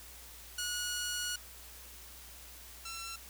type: tone pair in turn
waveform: 10% pulse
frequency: 1453 / 1348.7 Hz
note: F#6 / E6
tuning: -32 / +39 cents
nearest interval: minor second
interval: 129 cents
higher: first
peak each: -26 / -33 dBFS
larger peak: first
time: 0.58-1.36 / 2.85-3.16 s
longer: first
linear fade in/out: 5 ms
effects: added 60 Hz sine -55 dBFS peak until 3.29 s + white hiss -52 dBFS RMS until 3.29 s